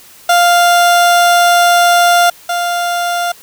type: tone pair in turn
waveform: 30% pulse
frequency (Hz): 698.5 / 698.5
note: F5 / F5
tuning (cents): 0 / 0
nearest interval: unison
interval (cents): 0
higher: neither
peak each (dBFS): -4 / -11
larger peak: first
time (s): 0.29-2.3 / 2.49-3.32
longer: first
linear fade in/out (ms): 5
effects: white hiss -40 dBFS RMS until 3.42 s